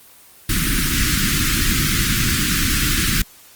pink band-stop noise, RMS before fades -18 dBFS, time 0.49-3.22 s, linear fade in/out 5 ms, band 330 to 1300 Hz, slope 48 dB/octave, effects white hiss -46 dBFS RMS until 3.55 s + Opus 24 kbps

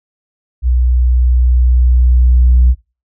sine tone with level ramp, 61.8 Hz, B1, 2 cents sharp, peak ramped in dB -8 to -3 dBFS, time 0.62-2.75 s, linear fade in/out 50 ms, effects noise-tail reverb RT60 0.3 s tail -22 dB re dry + tanh soft clip ceiling -2 dBFS

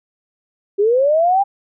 sine linear sweep, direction up, 388.5 to 811 Hz, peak -11 dBFS, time 0.78-1.44 s, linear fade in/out 20 ms, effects none

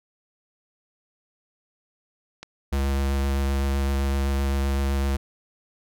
click, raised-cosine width 0.2 ms, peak -20 dBFS, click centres 2.43 s
square tone with vibrato, 68.7 Hz, C#2, 15 cents flat, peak -22 dBFS, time 2.72-5.17 s, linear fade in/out 10 ms, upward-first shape sine, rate 7.8 Hz, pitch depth 14 cents each way
effects none

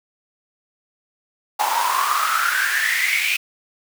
pink noise with high-pass filter sweep, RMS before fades -20 dBFS, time 1.59-3.37 s, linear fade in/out 10 ms, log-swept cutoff 830 to 2500 Hz, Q 9.8, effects none

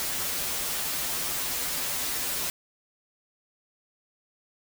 white noise with comb filter, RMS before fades -30 dBFS, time 0-2.5 s, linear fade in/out 0 ms, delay 9.6 ms, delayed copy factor -0.75, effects none

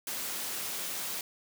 white high-pass noise, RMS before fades -36 dBFS, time 0.07-1.21 s, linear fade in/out 2 ms, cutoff 130 Hz, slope 12 dB/octave, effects none

